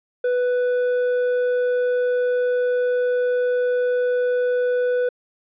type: tone with hard clipping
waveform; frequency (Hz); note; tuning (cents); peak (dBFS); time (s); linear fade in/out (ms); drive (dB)
sine; 494.9; B4; +4; -19; 0.24-5.09; 5; 5
effects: resampled to 8000 Hz